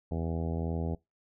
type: harmonic tone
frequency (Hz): 82.41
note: E2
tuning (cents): 0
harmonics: 1 / 2 / 3 / 4 / 5 / 6 / 7 / 8 / 9 / 10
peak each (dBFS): -33 / -35 / -39 / -43 / -42 / -43 / -49 / -45 / -48 / -51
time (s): 0.11-0.95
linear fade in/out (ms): 5
effects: noise-tail reverb RT60 0.2 s tail -23 dB re dry